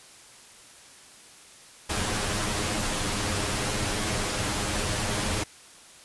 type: noise with comb filter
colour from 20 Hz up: pink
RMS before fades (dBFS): -28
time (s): 1.89-5.44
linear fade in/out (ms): 10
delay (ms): 9.7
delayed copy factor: +0.65
effects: white hiss -50 dBFS RMS until 6.04 s + resampled to 24000 Hz